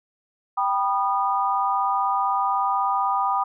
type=chord; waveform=sine; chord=G augmented; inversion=none; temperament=just; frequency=784 / 980 / 1225 Hz; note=G5 / B5 / D#6; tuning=0 / -14 / -27 cents; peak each=-24 dBFS; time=0.57-3.44 s; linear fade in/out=10 ms; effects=none